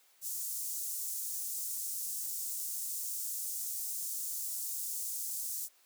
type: high-pass noise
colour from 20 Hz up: pink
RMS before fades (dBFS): -38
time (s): 0.21-5.69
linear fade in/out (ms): 50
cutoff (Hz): 6900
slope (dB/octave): 24
effects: white hiss -66 dBFS RMS until 5.85 s + high-pass 400 Hz 12 dB/octave